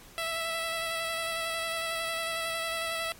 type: tone with vibrato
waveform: 10% pulse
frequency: 659.3 Hz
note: E5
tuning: in tune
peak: -22 dBFS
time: 0.18-3.12 s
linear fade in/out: 0 ms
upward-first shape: square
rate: 11 Hz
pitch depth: 12 cents each way
effects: pink hiss -52 dBFS RMS until 3.19 s + MP3 64 kbps